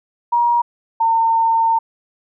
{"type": "tone pair in turn", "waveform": "sine", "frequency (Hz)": [950, 908.2], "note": ["A#5", "A#5"], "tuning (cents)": [33, -45], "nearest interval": "minor second", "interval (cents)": 78, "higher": "first", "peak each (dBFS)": -12, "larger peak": "neither", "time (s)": [[0.32, 0.62], [1, 1.79]], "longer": "second", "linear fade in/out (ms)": 10, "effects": []}